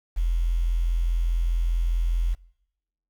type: tone with quantisation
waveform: sine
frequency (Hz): 42.42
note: F1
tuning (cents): -50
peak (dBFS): -20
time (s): 0.16-2.35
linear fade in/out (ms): 20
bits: 8
effects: noise-tail reverb RT60 0.9 s tail -24 dB re dry